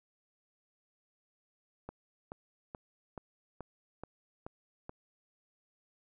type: click train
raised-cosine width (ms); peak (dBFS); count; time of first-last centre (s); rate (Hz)
1; -28; 8; 1.89-4.894; 2.33
effects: none